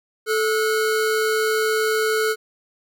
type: tone pair together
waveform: square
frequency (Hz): 436.4 / 1447.7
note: A4 / F#6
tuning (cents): -14 / -38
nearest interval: octave + major sixth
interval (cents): 2076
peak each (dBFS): -20 / -25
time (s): 0.26-2.36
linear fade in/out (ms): 50
effects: none